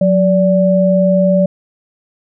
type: tone pair together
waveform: sine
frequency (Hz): 182.8 / 580.4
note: F#3 / D5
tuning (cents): -21 / -21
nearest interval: octave + minor sixth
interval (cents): 2000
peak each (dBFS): -11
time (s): 0.01-1.46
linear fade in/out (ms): 5
effects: none